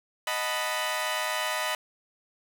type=chord; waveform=15% pulse; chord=B dominant seventh; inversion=first; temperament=equal; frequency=622.3 / 740 / 880 / 987.8 Hz; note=D#5 / F#5 / A5 / B5; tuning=0 / 0 / 0 / 0 cents; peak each=-25 / -30 / -30 / -25 dBFS; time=0.27-1.75 s; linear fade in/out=2 ms; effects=none